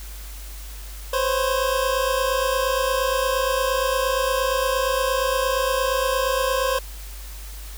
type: tone pair together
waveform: 25% pulse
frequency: 512 / 540.6 Hz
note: C5 / C#5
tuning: -38 / -44 cents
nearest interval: minor second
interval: 94 cents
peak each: -19 dBFS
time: 1.13-6.79 s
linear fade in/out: 5 ms
effects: added 50 Hz sine -34 dBFS peak until 7.77 s + white hiss -42 dBFS RMS until 7.77 s